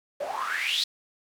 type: noise with band-pass filter sweep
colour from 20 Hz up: white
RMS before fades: -29 dBFS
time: 0.2-0.84 s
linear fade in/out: 5 ms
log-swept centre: 540 to 4300 Hz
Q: 8
effects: none